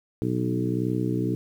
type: harmonic tone with a mistuned harmonic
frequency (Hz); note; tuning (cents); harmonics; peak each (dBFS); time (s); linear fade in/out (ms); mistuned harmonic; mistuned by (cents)
61.74; B1; 0; 2 / 3 / 4 / 5 / 6 / 7; -28 / -30 / -32 / -28 / -33 / -34; 0.22-1.35; 0; 2; -20
effects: 9-bit